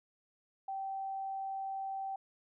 sine tone, 776 Hz, G5, 18 cents flat, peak -36 dBFS, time 0.68-2.16 s, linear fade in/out 5 ms, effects none

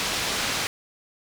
white low-pass noise, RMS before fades -27 dBFS, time 0-0.67 s, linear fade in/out 0 ms, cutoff 5100 Hz, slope 12 dB/octave, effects none

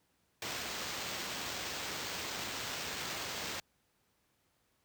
violet noise with sample-and-hold, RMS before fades -40 dBFS, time 0.42-3.6 s, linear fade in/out 2 ms, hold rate 11025 Hz, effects pink hiss -75 dBFS RMS until 4.84 s + high-pass 60 Hz 12 dB/octave

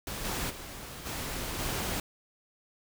pink noise with level steps, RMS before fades -37 / -33 / -43 / -36 / -33 dBFS, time 0.07-2 s, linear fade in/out 2 ms, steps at 0.24 / 0.49 / 1.05 / 1.58 s, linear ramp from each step 20 ms, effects none

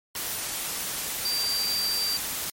sine tone in noise, 4699 Hz, D8, in tune, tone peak -25 dBFS, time 1.25-2.17 s, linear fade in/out 2 ms, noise white, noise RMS -31 dBFS, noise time 0.15-2.5 s, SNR +3 dB, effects MP3 64 kbps

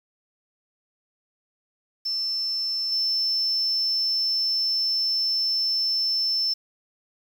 sine tone with level steps, 5310 Hz, E8, 12 cents sharp, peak -24 / -21 dBFS, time 2.05-6.54 s, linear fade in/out 10 ms, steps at 2.92 s, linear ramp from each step 2 ms, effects 8-bit

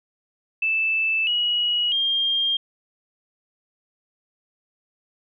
sine tone with pitch steps, 2637 / 2909 / 3209 Hz, E7 / F#7 / G7, 0 / -30 / +40 cents, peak -19 dBFS, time 0.62-2.57 s, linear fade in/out 5 ms, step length 650 ms, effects none

